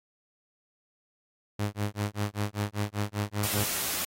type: tone with tremolo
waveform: sawtooth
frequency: 103.4 Hz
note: G#2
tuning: 7 cents flat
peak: -22 dBFS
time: 1.59-3.64 s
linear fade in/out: 5 ms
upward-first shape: sine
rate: 5.1 Hz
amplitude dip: 100%
type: noise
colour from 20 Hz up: white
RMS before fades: -31 dBFS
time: 3.43-4.05 s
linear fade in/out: 5 ms
effects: AAC 48 kbps